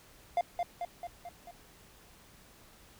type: tone with echo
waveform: triangle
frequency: 698.5 Hz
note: F5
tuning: in tune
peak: -23 dBFS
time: 0.37-0.41 s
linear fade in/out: 2 ms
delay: 220 ms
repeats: 5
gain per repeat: -4 dB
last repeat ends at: 1.51 s
effects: pink hiss -58 dBFS RMS until 2.99 s